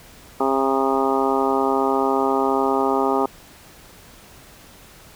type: harmonic tone with a mistuned harmonic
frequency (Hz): 134.5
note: C3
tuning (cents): +48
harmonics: 2 / 3 / 4 / 5 / 6 / 7 / 8 / 9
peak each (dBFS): -24 / -22 / -28 / -27 / -24 / -26 / -31 / -26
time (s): 0.4-3.26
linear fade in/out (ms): 5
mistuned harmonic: 9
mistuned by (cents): +25
effects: pink hiss -46 dBFS RMS until 5.15 s